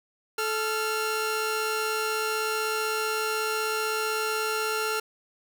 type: tone pair together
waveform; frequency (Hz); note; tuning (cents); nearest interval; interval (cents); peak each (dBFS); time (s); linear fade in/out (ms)
sawtooth; 434.8 / 1380.4; A4 / F6; -21 / -21; octave + minor sixth; 2000; -25; 0.38-5; 5
effects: none